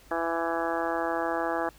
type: harmonic tone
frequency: 166.6 Hz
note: E3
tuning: 19 cents sharp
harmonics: 2 / 3 / 4 / 5 / 6 / 7 / 8 / 9 / 10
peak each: -33 / -34 / -32 / -33 / -38 / -36 / -39 / -41 / -37 dBFS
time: 0.11-1.69 s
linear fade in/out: 2 ms
effects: added 50 Hz sine -56 dBFS peak until 1.78 s + pink hiss -56 dBFS RMS until 1.78 s